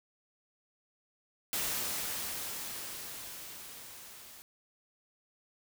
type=noise with level ramp; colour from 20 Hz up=white; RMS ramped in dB=-33 to -52 dBFS; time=1.53-4.42 s; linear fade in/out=0 ms; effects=none